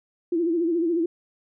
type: tone with vibrato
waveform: sine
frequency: 336.5 Hz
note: E4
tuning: 36 cents sharp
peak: -20 dBFS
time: 0.32-1.06 s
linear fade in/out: 5 ms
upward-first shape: sine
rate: 14 Hz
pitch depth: 87 cents each way
effects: none